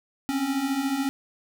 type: beating tone pair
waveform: square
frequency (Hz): 261.6 / 275.6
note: C4 / C#4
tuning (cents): 0 / -10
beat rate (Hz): 14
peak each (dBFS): -31 / -26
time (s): 0.29-1.09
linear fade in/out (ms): 0
effects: none